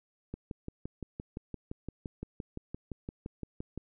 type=click train; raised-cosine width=3 ms; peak=-25 dBFS; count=21; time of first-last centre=0.34-3.776 s; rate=5.82 Hz; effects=none